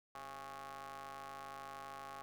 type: ring-modulated tone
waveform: sawtooth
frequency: 141.2 Hz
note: C#3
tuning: 32 cents sharp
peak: -40 dBFS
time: 0.15-2.22 s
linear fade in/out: 0 ms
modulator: 962 Hz
effects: none